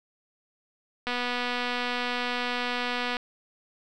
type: click train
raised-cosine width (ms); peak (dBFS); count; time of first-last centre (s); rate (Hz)
0.3; -14; 515; 1.07-3.168; 245
effects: none